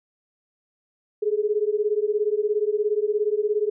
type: beating tone pair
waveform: sine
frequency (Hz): 412 / 429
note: G#4 / A4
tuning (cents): -14 / -44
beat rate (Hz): 17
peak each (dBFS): -23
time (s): 1.22-3.7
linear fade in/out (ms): 10
effects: none